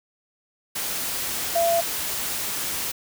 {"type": "tone in noise", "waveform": "sine", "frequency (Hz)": 677, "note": "E5", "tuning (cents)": 46, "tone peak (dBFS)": -18, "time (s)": [1.55, 1.81], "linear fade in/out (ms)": 10, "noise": "white", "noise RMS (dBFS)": -28, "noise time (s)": [0.75, 2.92], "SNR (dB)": 7, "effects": []}